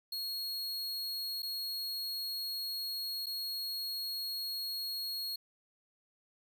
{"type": "tone with dropouts", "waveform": "45% pulse", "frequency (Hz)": 4303, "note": "C8", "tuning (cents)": 48, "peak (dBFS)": -35, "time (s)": [0.12, 5.36], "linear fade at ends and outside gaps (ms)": 5, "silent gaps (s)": [[1.422, 1.429], [3.26, 3.266]], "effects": []}